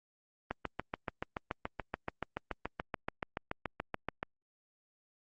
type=click train; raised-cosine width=0.5 ms; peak=-19 dBFS; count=27; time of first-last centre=0.51-4.23 s; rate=6.99 Hz; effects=Opus 24 kbps